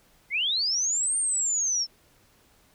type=linear two-way sweep; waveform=sine; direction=up then down; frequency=2000 to 8870 to 5280 Hz; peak=-23 dBFS; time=0.3-1.87 s; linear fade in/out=50 ms; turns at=1.17 s; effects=pink hiss -61 dBFS RMS until 2.74 s